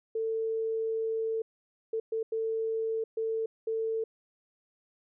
sine tone bursts at uneven times, 446.7 Hz, A4, 26 cents sharp, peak -28 dBFS, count 6, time 0.15-1.42 / 1.93-2 / 2.12-2.23 / 2.32-3.04 / 3.17-3.46 / 3.67-4.04 s, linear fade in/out 5 ms, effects none

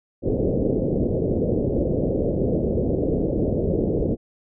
white low-pass noise, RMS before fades -22 dBFS, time 0.22-4.17 s, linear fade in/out 50 ms, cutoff 540 Hz, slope 48 dB/octave, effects none

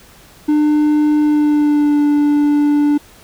triangle tone with pitch glide, 300 to 292.8 Hz, D4 to D4, +37 to -5 cents, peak -8 dBFS, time 0.48-2.98 s, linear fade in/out 10 ms, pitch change -42 cents, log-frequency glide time 1.2-1.99 s, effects pink hiss -44 dBFS RMS until 3.23 s

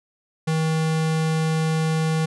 square tone, 159.2 Hz, D#3, 40 cents sharp, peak -20 dBFS, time 0.47-2.26 s, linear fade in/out 10 ms, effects resampled to 24000 Hz

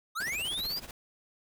square linear sweep, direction up, 1190 to 4978 Hz, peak -32 dBFS, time 0.15-0.8 s, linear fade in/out 20 ms
pink noise with tremolo, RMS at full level -42 dBFS, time 0.2-0.91 s, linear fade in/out 2 ms, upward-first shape sine, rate 16 Hz, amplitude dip 75%
effects none

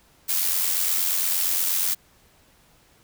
blue noise with amplitude modulation, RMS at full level -21 dBFS, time 0.28-1.95 s, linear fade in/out 20 ms, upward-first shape sine, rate 88.5 Hz, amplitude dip 50%, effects pink hiss -58 dBFS RMS until 3.03 s

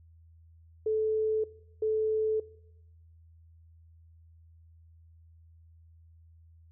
sine tone bursts at uneven times, 435.3 Hz, A4, 19 cents flat, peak -25 dBFS, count 2, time 0.86-1.44 / 1.82-2.4 s, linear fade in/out 5 ms, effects noise-tail reverb RT60 0.9 s tail -21 dB re dry + added 82 Hz sine -54 dBFS peak until 6.71 s

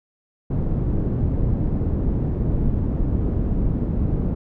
pink low-pass noise, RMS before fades -21 dBFS, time 0.5-4.35 s, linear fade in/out 10 ms, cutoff 260 Hz, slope 12 dB/octave, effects none

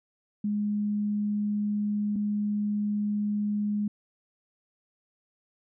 sine tone pair in turn, 207.7 / 207.7 Hz, G#3 / G#3, 0 / 0 cents, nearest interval unison, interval 0 cents, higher neither, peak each -25 dBFS, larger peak neither, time 0.44-2.16 / 2.16-3.88 s, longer neither, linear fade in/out 5 ms, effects none

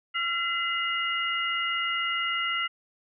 sine tone cluster, 1364 / 2039 / 2853 Hz, F6 / C7 / F7, -41 / -45 / +36 cents, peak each -30 dBFS, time 0.14-2.68 s, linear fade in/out 20 ms, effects none

